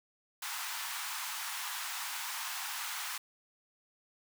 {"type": "high-pass noise", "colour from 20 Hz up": "pink", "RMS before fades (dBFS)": -39, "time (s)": [0.42, 3.18], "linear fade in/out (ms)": 5, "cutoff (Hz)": 840, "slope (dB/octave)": 48, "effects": []}